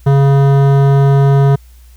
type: tone with hard clipping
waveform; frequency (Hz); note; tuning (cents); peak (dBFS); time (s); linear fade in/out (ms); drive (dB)
sine; 138.59; C#3; 0; -8; 0.06-1.56; 10; 15
effects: added 60 Hz sine -37 dBFS peak until 1.96 s + white hiss -51 dBFS RMS until 1.96 s